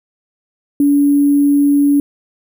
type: tone with sample-and-hold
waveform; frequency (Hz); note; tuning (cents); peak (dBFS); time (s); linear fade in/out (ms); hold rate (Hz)
sine; 285.6; D4; -48; -8; 0.8-2; 2; 11025
effects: none